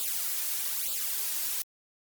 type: noise with flanger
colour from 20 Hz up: blue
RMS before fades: -31 dBFS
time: 0-1.62 s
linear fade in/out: 0 ms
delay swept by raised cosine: 0.25 to 3.35 ms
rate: 1.1 Hz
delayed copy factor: +0.85
effects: Opus 48 kbps